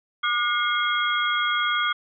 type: tone cluster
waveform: sine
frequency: 1200 / 1441 / 2134 / 3292 Hz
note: D6 / F#6 / C7 / G#7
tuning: +37 / -46 / +34 / -16 cents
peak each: -25 / -25 / -29 / -27 dBFS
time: 0.23-1.93 s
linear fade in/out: 10 ms
effects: none